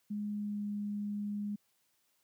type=tone with pitch glide; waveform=sine; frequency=207.7 to 205.9 Hz; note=G#3 to G#3; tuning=0 to -15 cents; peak=-34 dBFS; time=0.1-1.56 s; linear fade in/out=10 ms; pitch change=-15 cents; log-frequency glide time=0.3-0.67 s; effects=white hiss -75 dBFS RMS until 2.23 s + high-pass 80 Hz 12 dB/octave